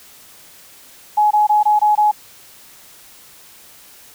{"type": "tone bursts", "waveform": "sine", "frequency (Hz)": 842, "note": "G#5", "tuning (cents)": 24, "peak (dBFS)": -10, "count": 6, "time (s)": [1.17, 2.115], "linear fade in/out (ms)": 10, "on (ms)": 140, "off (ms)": 21, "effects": ["white hiss -44 dBFS RMS until 4.14 s"]}